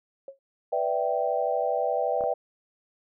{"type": "tone with exponential decay", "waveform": "sine", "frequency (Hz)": 545, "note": "C#5", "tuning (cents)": -29, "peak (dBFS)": -33, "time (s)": [0.28, 0.39], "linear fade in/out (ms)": 2, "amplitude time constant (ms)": 23}
{"type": "chord", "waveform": "sine", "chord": "E minor seventh", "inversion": "second", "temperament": "equal with one note detuned", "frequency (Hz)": [493.9, 587.3, 659.3, 779.9], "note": ["B4", "D5", "E5", "G5"], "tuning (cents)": [0, 0, 0, -9], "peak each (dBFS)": -29, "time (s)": [0.72, 2.34], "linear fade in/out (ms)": 10}
{"type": "clicks", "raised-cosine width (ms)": 1, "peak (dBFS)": -26, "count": 2, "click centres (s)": [2.209, 2.238]}
{"effects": []}